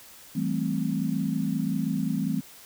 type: chord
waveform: sine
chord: A minor seventh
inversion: second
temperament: equal with one note detuned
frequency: 164.81 / 194.42 / 220 / 261.6 Hz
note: E3 / G3 / A3 / C4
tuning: 0 / -14 / 0 / 0 cents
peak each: -30 dBFS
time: 0.35-2.41 s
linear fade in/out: 10 ms
effects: white hiss -49 dBFS RMS until 2.65 s